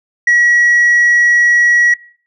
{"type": "tone", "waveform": "sine", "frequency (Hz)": 1920, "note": "B6", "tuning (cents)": -49, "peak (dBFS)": -4, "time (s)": [0.27, 1.94], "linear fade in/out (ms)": 5, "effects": ["noise-tail reverb RT60 0.5 s tail -24 dB re dry", "tanh soft clip ceiling -5 dBFS"]}